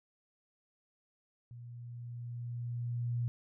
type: tone with level ramp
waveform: sine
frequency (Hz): 119.8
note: A#2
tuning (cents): +48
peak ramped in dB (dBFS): -46 to -30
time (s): 1.51-3.28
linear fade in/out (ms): 0
effects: none